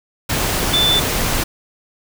sine tone in noise, 3520 Hz, A7, in tune, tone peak -13 dBFS, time 0.73-1 s, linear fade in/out 10 ms, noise pink, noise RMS -19 dBFS, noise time 0.29-1.44 s, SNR +3 dB, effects none

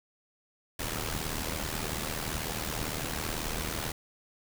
pink noise with amplitude modulation, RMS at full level -31 dBFS, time 0.79-3.92 s, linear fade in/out 5 ms, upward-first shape sine, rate 78.1 Hz, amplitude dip 70%, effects none

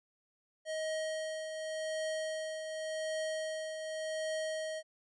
square tone with tremolo, 630 Hz, D#5, 21 cents sharp, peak -34 dBFS, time 0.65-4.83 s, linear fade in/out 50 ms, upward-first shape triangle, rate 0.88 Hz, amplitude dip 50%, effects resampled to 22050 Hz

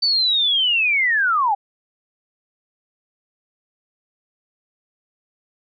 sine linear sweep, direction down, 4585 to 768 Hz, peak -15 dBFS, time 0.02-1.55 s, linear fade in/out 10 ms, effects none

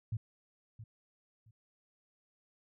sine tone with echo, 110.7 Hz, A2, 11 cents sharp, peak -32 dBFS, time 0.12-0.17 s, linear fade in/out 5 ms, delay 670 ms, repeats 2, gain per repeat -13 dB, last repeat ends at 1.51 s, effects none

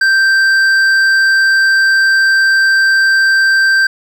sine tone with hard clipping, 1567 Hz, G6, 1 cent flat, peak -9 dBFS, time 0.01-3.87 s, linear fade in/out 5 ms, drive 7 dB, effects none

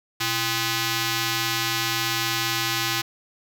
5% pulse ring-modulated tone, 459.1 Hz, A#4, 26 cents flat, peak -8 dBFS, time 0.2-3.02 s, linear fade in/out 10 ms, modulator 581 Hz, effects none

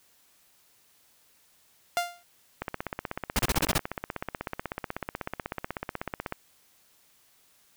sawtooth tone with exponential decay, 698.5 Hz, F5, in tune, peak -18 dBFS, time 1.97-2.23 s, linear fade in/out 0 ms, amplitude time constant 55 ms
click train, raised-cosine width 0.5 ms, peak -16 dBFS, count 61, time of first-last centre 2.62-6.324 s, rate 16.2 Hz
pink noise bursts, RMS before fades -24 dBFS, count 7, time 3.36-3.782 s, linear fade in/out 5 ms, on 32 ms, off 33 ms
effects white hiss -63 dBFS RMS until 7.76 s

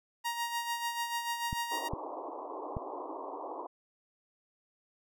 sawtooth tone with tremolo, 940 Hz, A#5, 14 cents sharp, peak -27 dBFS, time 0.24-1.89 s, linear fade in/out 20 ms, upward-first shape sine, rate 6.8 Hz, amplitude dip 55%
clicks, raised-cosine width 5 ms, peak -23 dBFS, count 3, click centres 1.529 / 1.935 / 2.768 s
white band-pass noise, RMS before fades -41 dBFS, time 1.71-3.67 s, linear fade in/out 10 ms, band 280 to 1100 Hz, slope 96 dB/octave
effects none

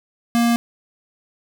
square tone, 235 Hz, A#3, 14 cents sharp, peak -15 dBFS, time 0.35-0.56 s, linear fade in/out 0 ms, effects none

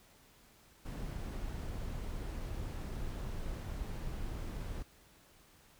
brown noise, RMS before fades -40 dBFS, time 0.85-4.83 s, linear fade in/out 10 ms, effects pink hiss -63 dBFS RMS until 5.79 s

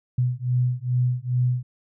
sine beating tone pair, 123.47 / 125.87 Hz, B2 / B2, 0 / +33 cents, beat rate 2.4 Hz, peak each -23 / -23 dBFS, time 0.18-1.63 s, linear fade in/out 5 ms, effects none

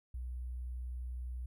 sine tone with sample-and-hold, 61.74 Hz, B1, in tune, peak -38 dBFS, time 0.14-1.46 s, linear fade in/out 5 ms, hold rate 11025 Hz, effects none

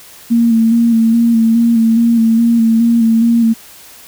sine tone with vibrato, 229.5 Hz, A#3, 27 cents flat, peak -7 dBFS, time 0.3-3.54 s, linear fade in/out 20 ms, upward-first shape square, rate 2.4 Hz, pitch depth 27 cents each way, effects white hiss -38 dBFS RMS until 4.07 s

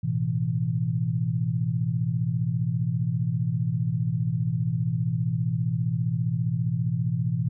sine chord, A suspended second, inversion none, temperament equal with one note detuned, 110 / 125.05 / 164.81 Hz, A2 / B2 / E3, 0 / +22 / 0 cents, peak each -29 / -26 / -27 dBFS, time 0.03-7.49 s, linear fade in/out 10 ms, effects none

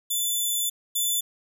10% pulse tone pair in turn, 3502 / 3502 Hz, A7 / A7, -9 / -9 cents, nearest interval unison, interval 0 cents, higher neither, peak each -16 / -15 dBFS, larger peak second, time 0.1-0.7 / 0.95-1.21 s, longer first, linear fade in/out 10 ms, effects none

